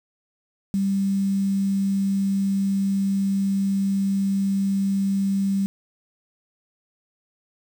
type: tone with quantisation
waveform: sine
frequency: 196 Hz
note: G3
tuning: in tune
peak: -19 dBFS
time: 0.74-5.66 s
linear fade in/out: 0 ms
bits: 7
effects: none